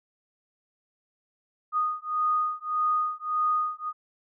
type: beating tone pair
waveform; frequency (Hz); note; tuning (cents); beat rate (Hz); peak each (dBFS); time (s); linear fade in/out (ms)
sine; 1236 / 1237.7; D#6 / D#6; -12 / -9; 1.7; -27; 1.72-3.93; 50
effects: none